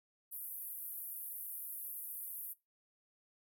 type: band-pass noise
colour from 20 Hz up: white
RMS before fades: -45 dBFS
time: 0.31-2.54 s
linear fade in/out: 20 ms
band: 11000 to 15000 Hz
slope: 48 dB/octave
effects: noise-tail reverb RT60 0.2 s tail -19 dB re dry